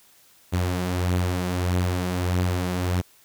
sawtooth beating tone pair, 89.7 / 91.3 Hz, F2 / F#2, +47 / -23 cents, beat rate 1.6 Hz, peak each -19 / -25 dBFS, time 0.52-3.02 s, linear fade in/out 20 ms, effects white hiss -56 dBFS RMS until 3.24 s

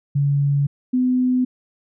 sine tone pair in turn, 141.8 / 252.7 Hz, C#3 / B3, +40 / +40 cents, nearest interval minor seventh, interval 1000 cents, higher second, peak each -15 dBFS, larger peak neither, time 0.15-0.67 / 0.93-1.45 s, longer neither, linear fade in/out 10 ms, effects none

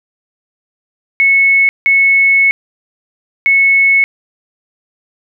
sine tone bursts at uneven times, 2200 Hz, C#7, 14 cents flat, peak -6 dBFS, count 3, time 1.2-1.69 / 1.86-2.51 / 3.46-4.04 s, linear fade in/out 0 ms, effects none

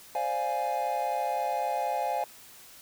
triangle chord, D half-diminished seventh, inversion third, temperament equal, 523.3 / 587.3 / 698.5 / 830.6 Hz, C5 / D5 / F5 / Ab5, 0 / 0 / 0 / 0 cents, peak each -34 / -34 / -30 / -28 dBFS, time 0.15-2.24 s, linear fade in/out 2 ms, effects white hiss -51 dBFS RMS until 2.81 s

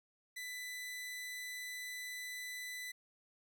sawtooth tone, 1994 Hz, B6, 16 cents sharp, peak -39 dBFS, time 0.36-2.92 s, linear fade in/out 10 ms, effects none

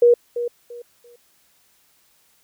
sine tone with echo, 478.5 Hz, A#4, 45 cents sharp, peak -9 dBFS, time 0.02-0.14 s, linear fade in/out 5 ms, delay 340 ms, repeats 3, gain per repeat -12 dB, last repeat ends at 1.16 s, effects white hiss -60 dBFS RMS until 2.43 s

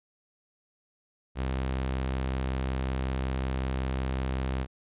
sawtooth tone, 65.4 Hz, C2, in tune, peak -24 dBFS, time 1.35-4.67 s, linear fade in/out 50 ms, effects resampled to 8000 Hz

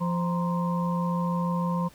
harmonic tone with a mistuned harmonic, 173.9 Hz, F3, 7 cents flat, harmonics 1 / 3 / 5 / 6, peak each -25 / -35 / -35 / -33 dBFS, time 0-1.89 s, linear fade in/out 20 ms, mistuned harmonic 5, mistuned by +130 cents, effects pink hiss -55 dBFS RMS until 1.94 s

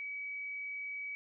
sine tone, 2275 Hz, C#7, 44 cents sharp, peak -38 dBFS, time 0-1.15 s, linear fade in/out 0 ms, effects none

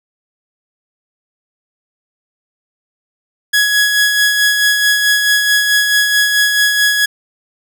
sawtooth tone with tremolo, 1675 Hz, G#6, 14 cents sharp, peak -5 dBFS, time 3.53-7.06 s, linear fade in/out 10 ms, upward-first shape sine, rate 4.6 Hz, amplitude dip 40%, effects none

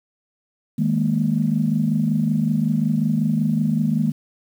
sine chord, D# suspended fourth, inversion none, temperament equal with one note detuned, 157.64 / 207.7 / 233.1 Hz, D#3 / G#3 / A#3, +23 / 0 / 0 cents, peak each -21 dBFS, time 0.78-4.12 s, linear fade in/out 10 ms, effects tanh soft clip ceiling -7 dBFS + 8-bit

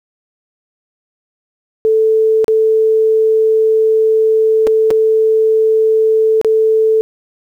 sine tone with dropouts, 440 Hz, A4, in tune, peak -8 dBFS, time 1.85-7.01 s, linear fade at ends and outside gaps 0 ms, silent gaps 2.444-2.481 / 4.669-4.673 / 4.905-4.91 / 6.414-6.447 s, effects 8-bit

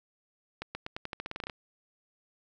accelerating click train, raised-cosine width 0.3 ms, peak -20 dBFS, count 14, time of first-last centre 0.62-1.498 s, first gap 130 ms, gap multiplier 0.88, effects none

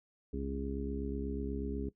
harmonic tone with a mistuned harmonic, 68.2 Hz, C#2, 28 cents flat, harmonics 1 / 2 / 3 / 4 / 5 / 6, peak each -39 / -48 / -42 / -40 / -48 / -42 dBFS, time 0.33-1.89 s, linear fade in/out 5 ms, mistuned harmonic 1, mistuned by -68 cents, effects noise-tail reverb RT60 0.1 s tail -17 dB re dry

